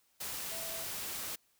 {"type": "tone in noise", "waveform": "sine", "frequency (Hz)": 659.3, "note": "E5", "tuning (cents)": 0, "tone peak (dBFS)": -47, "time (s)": [0.51, 0.84], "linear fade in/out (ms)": 10, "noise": "white", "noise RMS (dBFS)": -40, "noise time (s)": [0.2, 1.36], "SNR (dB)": -10, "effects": ["white hiss -72 dBFS RMS until 1.59 s"]}